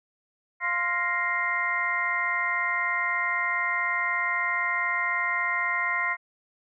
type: harmonic tone with a mistuned harmonic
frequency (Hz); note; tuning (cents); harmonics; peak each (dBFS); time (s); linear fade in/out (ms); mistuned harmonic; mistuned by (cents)
349.2; F4; 0; 2 / 3 / 4 / 5 / 6; -37 / -30 / -33 / -29 / -28; 0.6-6.17; 50; 5; +120
effects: none